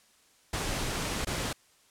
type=noise with dropouts; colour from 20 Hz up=pink; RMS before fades=-32 dBFS; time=0.53-1.53 s; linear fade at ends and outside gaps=5 ms; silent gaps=1.249-1.269 s; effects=white hiss -63 dBFS RMS until 1.9 s + low-pass 10000 Hz 12 dB/octave